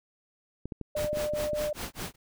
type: clicks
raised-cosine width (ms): 3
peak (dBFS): -23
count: 8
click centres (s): 0.656 / 0.722 / 0.813 / 1.045 / 1.131 / 1.172 / 1.336 / 1.533
type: tone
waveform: sine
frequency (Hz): 599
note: D5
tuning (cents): +34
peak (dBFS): -28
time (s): 0.95-1.73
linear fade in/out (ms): 5
type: noise with tremolo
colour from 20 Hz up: pink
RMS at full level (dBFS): -35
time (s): 0.96-2.16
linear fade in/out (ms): 10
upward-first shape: sine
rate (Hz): 4.9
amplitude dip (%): 100
effects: none